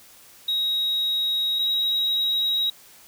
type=tone pair in turn; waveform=triangle; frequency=3800 / 3822 Hz; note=A#7 / A#7; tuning=+33 / +43 cents; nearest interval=unison; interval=10 cents; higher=second; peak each=-19 / -18 dBFS; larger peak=second; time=0.48-1.59 / 1.59-2.7 s; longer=neither; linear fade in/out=5 ms; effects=tanh soft clip ceiling -14 dBFS + white hiss -50 dBFS RMS until 3.07 s